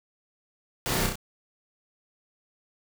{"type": "noise with echo", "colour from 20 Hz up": "pink", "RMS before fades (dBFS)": -29, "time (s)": [0.86, 1.06], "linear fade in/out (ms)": 0, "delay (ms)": 32, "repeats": 3, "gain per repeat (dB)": -3, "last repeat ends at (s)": 1.156, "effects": []}